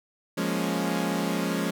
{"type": "chord", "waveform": "sawtooth", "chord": "Bb minor seventh", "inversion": "second", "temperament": "equal", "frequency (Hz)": [174.61, 207.7, 233.1, 277.2], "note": ["F3", "Ab3", "Bb3", "Db4"], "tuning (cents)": [0, 0, 0, 0], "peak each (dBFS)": [-26, -26, -30, -27], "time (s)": [0.37, 1.71], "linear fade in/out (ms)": 10, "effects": []}